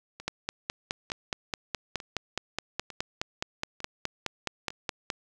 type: two click trains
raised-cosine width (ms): 0.2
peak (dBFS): -24 / -12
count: 6 / 24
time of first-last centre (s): 0.2-4.705 / 0.28-5.102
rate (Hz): 1.11 / 4.77
effects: none